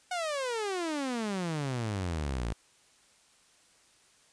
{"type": "exponential sweep", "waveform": "sawtooth", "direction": "down", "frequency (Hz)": [742, 53.6], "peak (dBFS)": -27, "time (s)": [0.11, 2.53], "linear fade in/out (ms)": 5, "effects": ["white hiss -63 dBFS RMS until 4.32 s", "resampled to 22050 Hz"]}